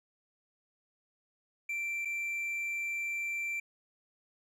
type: tone with dropouts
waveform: triangle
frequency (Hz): 2349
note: D7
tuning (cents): 0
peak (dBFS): -31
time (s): 1.69-3.6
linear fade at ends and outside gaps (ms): 5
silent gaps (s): 2.05-2.054
effects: none